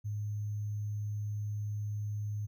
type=tone with sample-and-hold; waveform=sine; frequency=104.6 Hz; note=G#2; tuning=13 cents sharp; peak=-33 dBFS; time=0.04-2.47 s; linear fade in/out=20 ms; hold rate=6300 Hz; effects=none